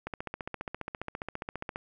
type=click train; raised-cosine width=0.5 ms; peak=-20 dBFS; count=26; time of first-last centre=0.07-1.759 s; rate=14.8 Hz; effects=none